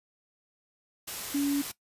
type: tone in noise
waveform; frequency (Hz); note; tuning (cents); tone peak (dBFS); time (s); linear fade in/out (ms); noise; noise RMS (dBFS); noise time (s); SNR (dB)
sine; 283.6; C#4; +40; -24; 1.34-1.62; 10; white; -37; 1.07-1.72; +10
effects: noise-tail reverb RT60 0.1 s tail -18 dB re dry + resampled to 32000 Hz